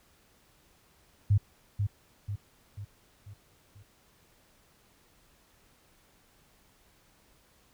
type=tone with echo; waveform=sine; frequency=101.5 Hz; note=G#2; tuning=39 cents flat; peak=-19 dBFS; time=1.3-1.38 s; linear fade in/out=10 ms; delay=490 ms; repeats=5; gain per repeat=-6 dB; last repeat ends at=3.83 s; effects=pink hiss -64 dBFS RMS until 7.73 s